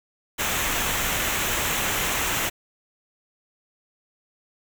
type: noise with comb filter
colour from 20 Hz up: pink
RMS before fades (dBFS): -25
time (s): 0.38-2.5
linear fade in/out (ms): 20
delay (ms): 0.21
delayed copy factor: -0.55
effects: none